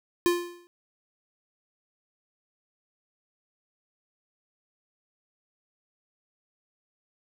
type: tone with exponential decay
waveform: square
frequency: 349.2 Hz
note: F4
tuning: in tune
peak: -18 dBFS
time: 0.26-0.67 s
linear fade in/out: 0 ms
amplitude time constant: 89 ms
effects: none